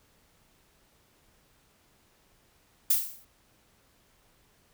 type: noise with exponential decay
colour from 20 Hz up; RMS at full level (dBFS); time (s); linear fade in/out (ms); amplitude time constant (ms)
violet; -20; 2.9-3.25; 5; 76
effects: pink hiss -65 dBFS RMS until 4.73 s